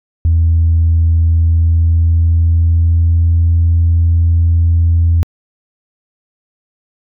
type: tone with pitch glide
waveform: sine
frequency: 82.41 to 83.9 Hz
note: E2 to E2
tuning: 0 to +31 cents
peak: -6 dBFS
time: 0.25-5.23 s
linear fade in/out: 0 ms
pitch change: +31 cents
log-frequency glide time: 1.25-3.44 s
effects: tanh soft clip ceiling -4 dBFS